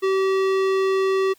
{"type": "tone with low-pass filter", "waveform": "square", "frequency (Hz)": 383.9, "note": "G4", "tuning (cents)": -36, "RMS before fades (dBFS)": -20, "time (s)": [0.02, 1.34], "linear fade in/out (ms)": 20, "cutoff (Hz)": 4000, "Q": 0.54, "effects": ["white hiss -57 dBFS RMS until 1.38 s"]}